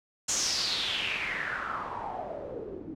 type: noise with low-pass filter sweep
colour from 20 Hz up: white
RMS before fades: -33 dBFS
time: 0.28-2.95 s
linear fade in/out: 10 ms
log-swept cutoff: 7000 to 300 Hz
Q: 5.2
effects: none